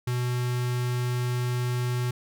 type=tone with notch filter; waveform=square; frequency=123.47 Hz; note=B2; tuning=in tune; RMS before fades=-27 dBFS; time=0.07-2.11 s; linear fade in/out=5 ms; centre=570 Hz; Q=1.6; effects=none